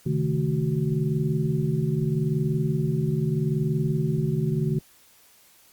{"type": "tone cluster", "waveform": "sine", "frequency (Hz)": [133.6, 154.4, 219.4, 372.2], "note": ["C3", "D#3", "A3", "F#4"], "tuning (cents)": [36, -13, -5, 10], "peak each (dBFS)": [-27, -24, -30, -31], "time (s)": [0.06, 4.79], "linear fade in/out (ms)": 5, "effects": ["white hiss -56 dBFS RMS until 5.72 s", "Opus 48 kbps"]}